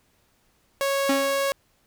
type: tone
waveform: sawtooth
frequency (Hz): 552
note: C#5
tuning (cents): -7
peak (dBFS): -18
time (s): 0.81-1.52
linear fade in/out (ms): 0
type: tone with exponential decay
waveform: square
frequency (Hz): 272.5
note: C#4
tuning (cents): -29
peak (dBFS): -20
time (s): 1.09-1.51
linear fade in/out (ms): 5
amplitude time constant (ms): 91
effects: pink hiss -65 dBFS RMS until 1.86 s